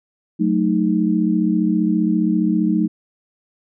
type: chord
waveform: sine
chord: D# diminished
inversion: first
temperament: equal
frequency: 185 / 220 / 311.1 Hz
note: F#3 / A3 / D#4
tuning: 0 / 0 / 0 cents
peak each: -19 dBFS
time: 0.39-2.88 s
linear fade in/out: 20 ms
effects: none